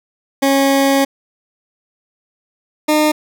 20% pulse tone pair in turn, 274.1 / 304.5 Hz, C#4 / D#4, -19 / -37 cents, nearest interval major second, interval 182 cents, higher second, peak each -6 dBFS, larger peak neither, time 0.42-1.05 / 2.88-3.12 s, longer first, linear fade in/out 10 ms, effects none

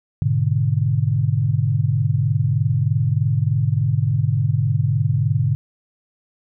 sine chord, G# diminished, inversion none, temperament equal, 103.83 / 123.47 / 146.83 Hz, G#2 / B2 / D3, 0 / 0 / 0 cents, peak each -20 dBFS, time 0.22-5.55 s, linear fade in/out 0 ms, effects none

